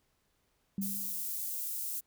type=tone with exponential decay; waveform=sine; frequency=196 Hz; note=G3; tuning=in tune; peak=-30 dBFS; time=0.78-1.29 s; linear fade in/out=2 ms; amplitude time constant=110 ms
type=high-pass noise; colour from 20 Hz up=white; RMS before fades=-37 dBFS; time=0.81-2.01 s; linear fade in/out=20 ms; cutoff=10000 Hz; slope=12 dB/octave
effects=pink hiss -75 dBFS RMS until 2.06 s